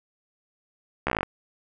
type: slowing click train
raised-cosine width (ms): 0.5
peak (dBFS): -9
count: 10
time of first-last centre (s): 1.07-1.231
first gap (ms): 14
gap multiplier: 1.06
effects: none